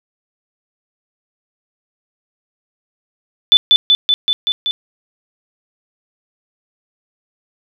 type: tone with echo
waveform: sine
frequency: 3500 Hz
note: A7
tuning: 10 cents flat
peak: -3 dBFS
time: 3.52-3.57 s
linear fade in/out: 0 ms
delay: 190 ms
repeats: 6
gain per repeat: -2 dB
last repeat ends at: 4.71 s
effects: none